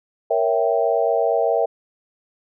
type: chord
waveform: sine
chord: A# diminished seventh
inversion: none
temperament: equal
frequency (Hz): 466.2 / 554.4 / 659.3 / 784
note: A#4 / C#5 / E5 / G5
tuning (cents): 0 / 0 / 0 / 0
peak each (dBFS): -21 / -23 / -20 / -24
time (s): 0.3-1.66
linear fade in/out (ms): 10
effects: none